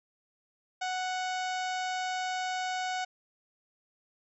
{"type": "harmonic tone", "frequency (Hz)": 740, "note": "F#5", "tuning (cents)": 0, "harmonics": [1, 2, 3, 4, 5, 6, 7, 8, 9, 10], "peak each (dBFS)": [-32, -38, -42, -44, -46, -48, -49, -50, -51, -52], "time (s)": [0.81, 3.05], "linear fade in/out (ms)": 10, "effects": []}